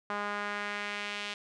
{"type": "tone with band-pass filter sweep", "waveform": "sawtooth", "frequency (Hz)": 205.4, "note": "G#3", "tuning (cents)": -19, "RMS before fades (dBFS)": -36, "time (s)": [0.1, 1.34], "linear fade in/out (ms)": 2, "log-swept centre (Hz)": [1200, 3000], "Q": 1.6, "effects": ["resampled to 22050 Hz"]}